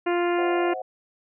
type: harmonic tone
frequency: 349.2 Hz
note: F4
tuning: in tune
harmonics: 1 / 2 / 3 / 4 / 5 / 6 / 7 / 8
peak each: -22 / -28 / -32 / -34 / -36 / -38 / -39 / -40 dBFS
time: 0.06-0.74 s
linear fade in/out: 10 ms
type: chord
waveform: sine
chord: C diminished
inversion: none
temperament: equal with one note detuned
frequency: 523.3 / 633.9 / 740 Hz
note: C5 / Eb5 / Gb5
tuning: 0 / +32 / 0 cents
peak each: -34 / -37 / -32 dBFS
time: 0.38-0.82 s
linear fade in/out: 5 ms
effects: none